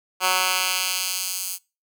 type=tone with high-pass filter sweep; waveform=10% pulse; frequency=185 Hz; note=F#3; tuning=in tune; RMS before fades=-24 dBFS; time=0.2-1.59 s; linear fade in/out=50 ms; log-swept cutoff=1100 to 8300 Hz; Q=0.75; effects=noise-tail reverb RT60 0.3 s tail -25 dB re dry